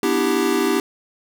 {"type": "chord", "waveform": "square", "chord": "E minor seventh", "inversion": "second", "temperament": "equal with one note detuned", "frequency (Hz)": [246.9, 297.1, 329.6, 392], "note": ["B3", "D4", "E4", "G4"], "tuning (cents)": [0, 20, 0, 0], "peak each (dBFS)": [-25, -24, -24, -21], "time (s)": [0.03, 0.8], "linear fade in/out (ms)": 2, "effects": []}